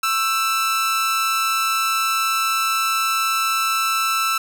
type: tone with amplitude modulation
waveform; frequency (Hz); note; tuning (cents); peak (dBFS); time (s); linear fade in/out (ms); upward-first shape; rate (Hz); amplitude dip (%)
sawtooth; 1324; E6; +7; -12; 0.03-4.38; 5; sine; 239; 50
effects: none